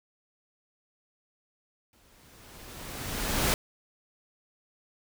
pink noise with exponential growth, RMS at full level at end -24 dBFS, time 1.93-3.54 s, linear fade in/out 1 ms, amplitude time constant 350 ms, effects none

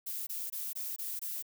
violet noise bursts, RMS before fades -38 dBFS, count 6, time 0.06-1.425 s, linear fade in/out 10 ms, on 210 ms, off 21 ms, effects none

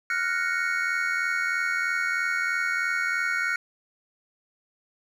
triangle chord, Gb major seventh, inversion third, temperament equal, 1396.9 / 1480 / 1864.7 / 2217 Hz, F6 / Gb6 / Bb6 / Db7, 0 / 0 / 0 / 0 cents, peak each -27 / -27 / -30 / -28 dBFS, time 0.1-3.56 s, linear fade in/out 2 ms, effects none

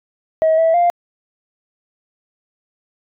sine tone with pitch steps, 638 / 653 / 698 Hz, D#5 / E5 / F5, +43 / -17 / -1 cents, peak -9 dBFS, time 0.42-0.9 s, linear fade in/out 0 ms, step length 160 ms, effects tanh soft clip ceiling -8 dBFS

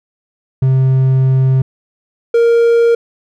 triangle tone pair in turn, 131.7 / 466.5 Hz, C3 / A#4, +12 / +1 cents, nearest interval octave + minor seventh, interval 2189 cents, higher second, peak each -6 / -5 dBFS, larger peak second, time 0.62-1.62 / 2.34-2.95 s, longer first, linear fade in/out 5 ms, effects none

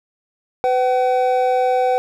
triangle tone pair together, 503.4 / 761 Hz, B4 / F#5, +33 / +48 cents, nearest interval perfect fifth, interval 715 cents, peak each -15 dBFS, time 0.64-1.98 s, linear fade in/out 0 ms, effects none

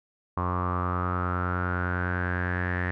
sawtooth tone with low-pass filter sweep, 89.8 Hz, F2, 49 cents sharp, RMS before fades -28 dBFS, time 0.37-2.91 s, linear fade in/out 0 ms, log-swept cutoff 1100 to 1800 Hz, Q 8.8, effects none

